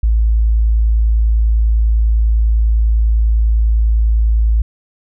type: tone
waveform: sine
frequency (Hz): 55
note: A1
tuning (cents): 0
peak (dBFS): -9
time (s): 0.03-4.62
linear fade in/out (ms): 5
effects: none